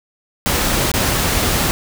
pink noise with dropouts, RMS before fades -17 dBFS, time 0.46-1.71 s, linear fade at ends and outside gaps 0 ms, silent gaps 0.916-0.939 s, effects none

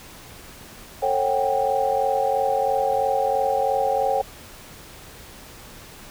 sine tone cluster, 448.4 / 544 / 753 / 796 Hz, A4 / C#5 / F#5 / G5, +33 / -33 / +30 / +26 cents, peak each -28 / -23 / -25 / -23 dBFS, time 1.02-4.22 s, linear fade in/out 10 ms, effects pink hiss -43 dBFS RMS until 6.1 s

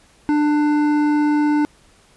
sine tone with hard clipping, 297.3 Hz, D4, 21 cents sharp, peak -16 dBFS, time 0.29-1.65 s, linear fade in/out 0 ms, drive 11 dB, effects pink hiss -53 dBFS RMS until 2.16 s + resampled to 24000 Hz

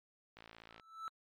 click train, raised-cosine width 0.3 ms, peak -37 dBFS, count 25, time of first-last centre 0.37-0.798 s, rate 56.1 Hz
triangle tone with exponential growth, 1318 Hz, E6, 1 cent flat, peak -36 dBFS, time 0.69-1.08 s, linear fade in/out 0 ms, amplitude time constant 83 ms
effects MP3 64 kbps

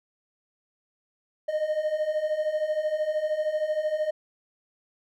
triangle beating tone pair, 606 / 619 Hz, D#5 / D#5, -46 / -9 cents, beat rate 13 Hz, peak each -28 / -24 dBFS, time 1.48-4.11 s, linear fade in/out 10 ms, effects none

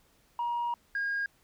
sine tone pair in turn, 951 / 1626.3 Hz, A#5 / G#6, +34 / -37 cents, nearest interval major sixth, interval 929 cents, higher second, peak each -27 dBFS, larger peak neither, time 0.39-0.74 / 0.95-1.26 s, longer first, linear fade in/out 2 ms, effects tanh soft clip ceiling -26 dBFS + pink hiss -66 dBFS RMS until 1.43 s

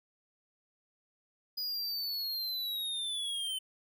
square linear sweep, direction down, 4952 to 3049 Hz, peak -34 dBFS, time 1.57-3.59 s, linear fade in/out 10 ms, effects none

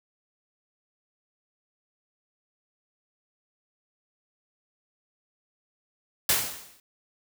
white noise with exponential decay, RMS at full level -20 dBFS, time 6.29-6.8 s, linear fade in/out 2 ms, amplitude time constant 110 ms, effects none

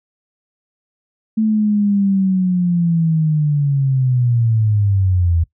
sine linear sweep, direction down, 220.8 to 81.4 Hz, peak -12 dBFS, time 1.37-5.44 s, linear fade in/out 10 ms, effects noise-tail reverb RT60 0.1 s tail -19 dB re dry

